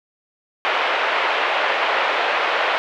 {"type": "band-pass noise", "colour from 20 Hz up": "pink", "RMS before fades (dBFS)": -20, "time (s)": [0.65, 2.78], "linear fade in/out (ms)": 0, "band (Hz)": [530, 3000], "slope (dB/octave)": 24, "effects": []}